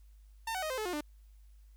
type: tone with pitch steps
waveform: sawtooth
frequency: 903 / 750.6 / 623.9 / 518.6 / 431.1 / 358.4 / 297.9 Hz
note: A5 / F#5 / D#5 / C5 / A4 / F4 / D4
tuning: +45 / +25 / +5 / -15 / -35 / +45 / +25 cents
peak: -30 dBFS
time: 0.47-1.009 s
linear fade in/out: 5 ms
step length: 77 ms
effects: added 51 Hz sine -54 dBFS peak until 1.76 s + white hiss -75 dBFS RMS until 1.76 s